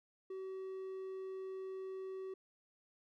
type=tone; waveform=triangle; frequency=380 Hz; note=F#4; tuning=46 cents sharp; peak=-40 dBFS; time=0.3-2.34 s; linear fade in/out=5 ms; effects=none